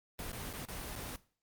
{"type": "noise with dropouts", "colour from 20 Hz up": "pink", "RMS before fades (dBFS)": -42, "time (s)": [0.19, 1.16], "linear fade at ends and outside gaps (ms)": 0, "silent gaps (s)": [[0.317, 0.33], [0.529, 0.536], [0.652, 0.686], [0.954, 0.96]], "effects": ["noise-tail reverb RT60 0.4 s tail -18 dB re dry", "Opus 24 kbps"]}